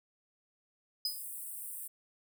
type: high-pass noise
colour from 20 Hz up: pink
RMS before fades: -43 dBFS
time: 1.05-1.88 s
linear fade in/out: 10 ms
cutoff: 8300 Hz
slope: 96 dB/octave
type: tone with exponential decay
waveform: sine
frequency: 5000 Hz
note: D#8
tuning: 8 cents sharp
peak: -28 dBFS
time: 1.05-1.24 s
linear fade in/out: 2 ms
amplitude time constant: 41 ms
effects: none